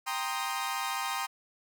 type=chord; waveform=sawtooth; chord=C minor seventh; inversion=second; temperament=equal with one note detuned; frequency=788.5 / 932.3 / 1046.5 / 1244.5 Hz; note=G5 / Bb5 / C6 / Eb6; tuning=+10 / 0 / 0 / 0 cents; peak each=-33 dBFS; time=0.06-1.27 s; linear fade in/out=20 ms; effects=none